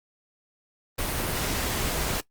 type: noise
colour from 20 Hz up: pink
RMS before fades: -28 dBFS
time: 0.98-2.21 s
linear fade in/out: 10 ms
effects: noise-tail reverb RT60 0.1 s tail -20 dB re dry + Opus 32 kbps